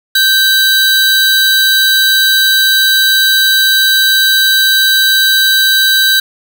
45% pulse tone pair together, 1556 / 3921 Hz, G6 / B7, -13 / -13 cents, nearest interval octave + major third, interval 1600 cents, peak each -10 dBFS, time 0.15-6.2 s, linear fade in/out 5 ms, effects none

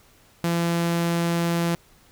sawtooth tone, 169.8 Hz, F3, 48 cents flat, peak -17 dBFS, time 0.44-1.75 s, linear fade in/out 0 ms, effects pink hiss -56 dBFS RMS until 2.11 s

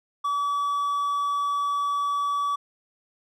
triangle tone, 1145 Hz, D6, 44 cents flat, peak -21 dBFS, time 0.24-2.56 s, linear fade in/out 10 ms, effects none

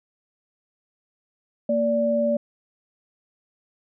sine tone pair together, 231 / 582.1 Hz, A#3 / D5, -16 / -15 cents, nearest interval octave + major third, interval 1601 cents, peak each -24 / -20 dBFS, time 1.69-2.37 s, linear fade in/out 5 ms, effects none

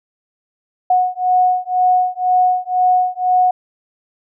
sine beating tone pair, 731 / 733 Hz, F#5 / F#5, -21 / -16 cents, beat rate 2 Hz, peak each -15 / -15 dBFS, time 0.9-3.51 s, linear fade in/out 5 ms, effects none

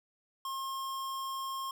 square tone, 1072 Hz, C6, 42 cents sharp, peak -36 dBFS, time 0.45-1.71 s, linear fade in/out 2 ms, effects none

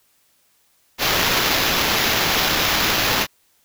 white noise with sample-and-hold, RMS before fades -19 dBFS, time 0.98-3.27 s, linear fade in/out 50 ms, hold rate 8820 Hz, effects white hiss -61 dBFS RMS until 3.64 s

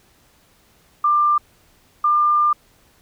sine tone pair in turn, 1190 / 1197.6 Hz, D6 / D6, +22 / +33 cents, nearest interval unison, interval 11 cents, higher second, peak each -13 / -13 dBFS, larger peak neither, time 1.04-1.38 / 2.04-2.53 s, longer second, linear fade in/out 5 ms, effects pink hiss -56 dBFS RMS until 3.01 s

